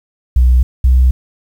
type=tone pair in turn; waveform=sine; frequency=62.2 / 63.69 Hz; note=B1 / C2; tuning=+13 / -46 cents; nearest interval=unison; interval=41 cents; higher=second; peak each=-4 dBFS; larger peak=neither; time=0.36-0.63 / 0.84-1.11 s; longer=neither; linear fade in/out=5 ms; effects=tanh soft clip ceiling -3 dBFS + 7-bit